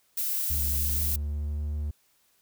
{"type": "noise", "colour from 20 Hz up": "violet", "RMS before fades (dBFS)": -29, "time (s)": [0.17, 1.16], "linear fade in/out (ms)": 5}
{"type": "tone with pitch glide", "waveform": "triangle", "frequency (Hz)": [72.1, 74.47], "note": ["D2", "D2"], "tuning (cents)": [-31, 25], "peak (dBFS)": -26, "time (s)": [0.5, 1.91], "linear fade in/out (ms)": 5, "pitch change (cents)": 56, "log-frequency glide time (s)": [0.71, 1.66]}
{"effects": ["white hiss -67 dBFS RMS until 2.41 s"]}